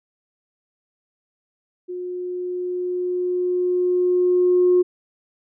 sine tone with level ramp, 360 Hz, F#4, 47 cents flat, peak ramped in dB -27 to -11 dBFS, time 1.88-4.83 s, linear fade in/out 20 ms, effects tanh soft clip ceiling -8 dBFS

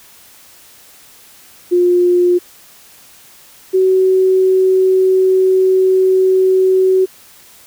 sine tone pair in turn, 355.2 / 375.9 Hz, F4 / F#4, +29 / +27 cents, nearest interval minor second, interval 98 cents, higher second, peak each -8 dBFS, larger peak neither, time 1.71-2.39 / 3.73-7.06 s, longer second, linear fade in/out 20 ms, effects white hiss -43 dBFS RMS until 7.66 s

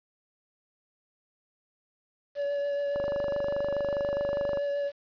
triangle tone with vibrato, 570 Hz, C#5, 48 cents sharp, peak -25 dBFS, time 2.35-4.92 s, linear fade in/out 50 ms, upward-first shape triangle, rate 7.1 Hz, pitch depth 16 cents each way
click train, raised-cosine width 1 ms, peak -21 dBFS, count 41, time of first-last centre 2.96-4.573 s, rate 24.8 Hz
effects resampled to 11025 Hz + 9-bit

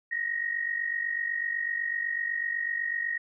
sine tone pair together, 1864.7 / 1912.7 Hz, A#6 / A#6, 0 / +44 cents, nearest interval unison, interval 44 cents, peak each -29 / -33 dBFS, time 0.11-3.18 s, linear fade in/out 10 ms, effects none

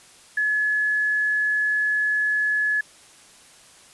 sine tone, 1705 Hz, G#6, 45 cents sharp, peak -19 dBFS, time 0.37-2.81 s, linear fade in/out 5 ms, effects white hiss -50 dBFS RMS until 3.93 s + resampled to 24000 Hz

